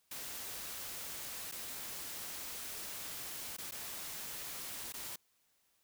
white noise with dropouts, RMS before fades -44 dBFS, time 0.11-5.16 s, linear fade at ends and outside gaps 5 ms, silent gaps 1.515-1.521 / 3.567-3.583 / 3.711-3.72 / 4.924-4.938 s, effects white hiss -75 dBFS RMS until 5.83 s

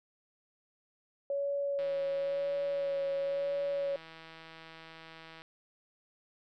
sine tone with vibrato, 559 Hz, C#5, 14 cents sharp, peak -30 dBFS, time 1.3-3.96 s, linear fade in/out 2 ms, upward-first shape sine, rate 0.97 Hz, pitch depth 18 cents each way
click train, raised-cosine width 0.3 ms, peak -34 dBFS, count 589, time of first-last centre 1.79-5.42 s, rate 162 Hz
effects none

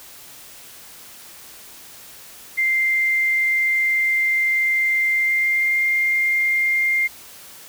sine tone with pitch glide, 2093 to 2110 Hz, C7 to C7, 0 to +14 cents, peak -16 dBFS, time 2.57-7.08 s, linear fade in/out 20 ms, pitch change +14 cents, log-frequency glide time 5.11-5.79 s, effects white hiss -42 dBFS RMS until 7.68 s

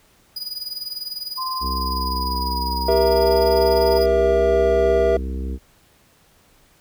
45% pulse tone with tremolo, 4927 Hz, D#8, 18 cents flat, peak -24 dBFS, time 0.36-4.06 s, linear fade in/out 5 ms, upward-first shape sine, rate 20 Hz, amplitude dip 75%
sine tone with pitch glide, 1036 to 912.4 Hz, C6 to A#5, -17 to -37 cents, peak -24 dBFS, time 1.37-3.99 s, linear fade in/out 20 ms, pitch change -220 cents, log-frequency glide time 1.73-3.31 s
harmonic tone, 65.41 Hz, C2, in tune, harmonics 1 / 3 / 4 / 5 / 6 / 7, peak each -24 / -34 / -36 / -38 / -40 / -41 dBFS, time 1.6-5.59 s, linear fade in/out 50 ms
triangle chord, E diminished, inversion first, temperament just, 395.6 / 474.7 / 659.3 Hz, G4 / Bb4 / E5, +16 / +31 / 0 cents, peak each -17 dBFS, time 2.88-5.17 s, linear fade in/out 5 ms
effects pink hiss -56 dBFS RMS until 6.8 s

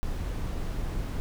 brown noise, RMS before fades -31 dBFS, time 0.03-1.2 s, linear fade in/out 0 ms, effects none

